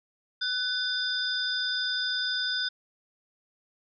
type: tone cluster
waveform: sine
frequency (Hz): 1502 / 3566 / 4938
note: F#6 / A7 / D#8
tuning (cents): +26 / +22 / -14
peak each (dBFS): -31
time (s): 0.41-2.69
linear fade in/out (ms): 10
effects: none